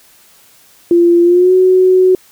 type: tone with pitch glide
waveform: sine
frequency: 344.1 to 370.9 Hz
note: F4 to F#4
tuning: -26 to +4 cents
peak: -5 dBFS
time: 0.91-2.15 s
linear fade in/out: 2 ms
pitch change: +130 cents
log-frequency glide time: 1.23-1.53 s
effects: white hiss -46 dBFS RMS until 2.31 s